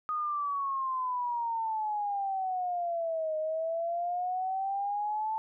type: exponential two-way sweep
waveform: sine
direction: down then up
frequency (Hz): 1244.5 to 620 to 885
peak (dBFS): -29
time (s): 0.09-5.38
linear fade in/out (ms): 0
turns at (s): 3.37
effects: none